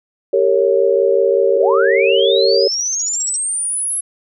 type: chord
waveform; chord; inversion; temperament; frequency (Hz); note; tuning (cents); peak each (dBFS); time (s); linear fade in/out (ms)
sine; G diminished; none; equal with one note detuned; 392 / 457.4 / 554.4; G4 / Bb4 / Db5; 0 / -33 / 0; -15; 0.33-2.68; 5
type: linear sweep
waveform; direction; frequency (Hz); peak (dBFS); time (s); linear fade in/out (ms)
sine; up; 325.5 to 11010; -17; 1.56-4.01; 10
type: tone bursts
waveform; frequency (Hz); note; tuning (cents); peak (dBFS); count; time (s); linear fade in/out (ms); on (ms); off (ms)
sine; 5660; F8; +22; -22; 10; 2.72-3.362; 0; 21; 48
effects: none